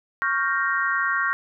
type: chord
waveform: sine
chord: G half-diminished seventh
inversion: second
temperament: equal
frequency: 1108.7 / 1396.9 / 1568 / 1864.7 Hz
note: Db6 / F6 / G6 / Bb6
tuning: 0 / 0 / 0 / 0 cents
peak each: -26 dBFS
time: 0.22-1.33 s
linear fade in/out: 0 ms
effects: none